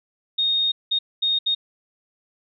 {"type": "tone bursts at uneven times", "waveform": "sine", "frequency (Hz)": 3707, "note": "A#7", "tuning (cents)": -10, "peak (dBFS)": -18, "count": 4, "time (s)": [[0.38, 0.72], [0.91, 0.99], [1.22, 1.39], [1.46, 1.55]], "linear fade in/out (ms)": 10, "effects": []}